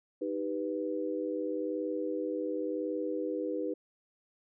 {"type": "chord", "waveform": "sine", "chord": "Eb augmented", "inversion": "none", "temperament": "equal", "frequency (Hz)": [311.1, 392, 493.9], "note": ["Eb4", "G4", "B4"], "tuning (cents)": [0, 0, 0], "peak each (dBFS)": [-35, -37, -35], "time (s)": [0.21, 3.74], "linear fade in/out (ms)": 10, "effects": []}